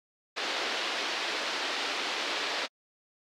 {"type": "band-pass noise", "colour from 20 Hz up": "white", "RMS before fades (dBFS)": -33, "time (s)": [0.36, 2.67], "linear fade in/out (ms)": 20, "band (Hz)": [290, 4300], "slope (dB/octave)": 24, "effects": ["AAC 64 kbps"]}